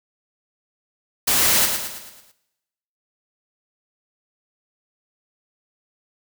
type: noise with echo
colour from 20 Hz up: white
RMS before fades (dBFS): -18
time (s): 1.27-1.66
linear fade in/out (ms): 10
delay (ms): 110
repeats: 6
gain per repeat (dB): -6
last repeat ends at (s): 2.32
effects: noise-tail reverb RT60 1.0 s tail -19 dB re dry